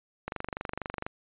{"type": "click train", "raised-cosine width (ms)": 0.5, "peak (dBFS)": -18, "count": 20, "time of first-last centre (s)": [0.28, 1.065], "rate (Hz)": 24.2, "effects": ["resampled to 8000 Hz"]}